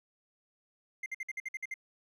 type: tone bursts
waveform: triangle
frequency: 2093 Hz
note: C7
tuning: in tune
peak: -33 dBFS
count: 9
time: 1.03-1.741 s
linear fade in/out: 5 ms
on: 31 ms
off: 54 ms
effects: none